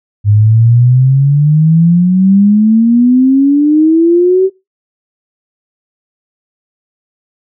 sine exponential sweep, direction up, 101.6 to 385.8 Hz, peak -4 dBFS, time 0.24-4.5 s, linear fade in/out 50 ms, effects noise-tail reverb RT60 0.2 s tail -18 dB re dry

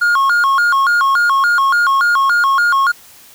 triangle tone with vibrato, 1245 Hz, D#6, 1 cent sharp, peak -8 dBFS, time 0.01-2.92 s, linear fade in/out 10 ms, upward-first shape square, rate 3.5 Hz, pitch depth 230 cents each way, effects white hiss -42 dBFS RMS until 3.34 s

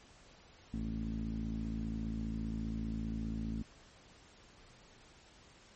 sawtooth tone with low-pass filter, 55 Hz, A1, in tune, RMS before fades -38 dBFS, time 0.73-3.63 s, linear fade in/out 10 ms, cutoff 240 Hz, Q 7.2, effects pink hiss -60 dBFS RMS until 5.75 s + MP3 32 kbps

